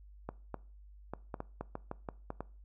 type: clicks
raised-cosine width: 1 ms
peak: -24 dBFS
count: 11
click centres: 0.29 / 0.543 / 1.136 / 1.342 / 1.404 / 1.61 / 1.754 / 1.914 / 2.088 / 2.304 / 2.406 s
effects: noise-tail reverb RT60 0.4 s tail -21 dB re dry + added 50 Hz sine -52 dBFS peak until 2.64 s